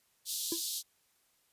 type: high-pass noise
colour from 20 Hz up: pink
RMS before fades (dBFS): -36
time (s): 0.25-0.83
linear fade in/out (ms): 50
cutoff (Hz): 3500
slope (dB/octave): 48
type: tone with exponential decay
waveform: triangle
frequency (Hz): 334.8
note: E4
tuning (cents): +27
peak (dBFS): -27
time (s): 0.52-0.62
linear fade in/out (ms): 2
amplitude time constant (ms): 21
effects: white hiss -72 dBFS RMS until 1.52 s + resampled to 32000 Hz